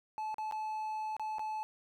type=tone with dropouts; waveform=triangle; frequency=865 Hz; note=A5; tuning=30 cents flat; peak=-33 dBFS; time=0.18-1.63 s; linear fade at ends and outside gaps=0 ms; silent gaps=0.343-0.383 / 0.512-0.523 / 1.166-1.196 / 1.384-1.394 s; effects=none